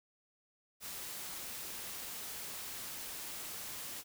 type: noise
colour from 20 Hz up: white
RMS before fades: -44 dBFS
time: 0.8-4.04 s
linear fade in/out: 50 ms
effects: none